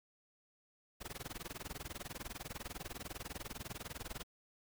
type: noise with tremolo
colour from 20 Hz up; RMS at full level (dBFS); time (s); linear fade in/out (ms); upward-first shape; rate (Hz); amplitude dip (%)
pink; -43; 1-4.24; 20; sine; 20; 100
effects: none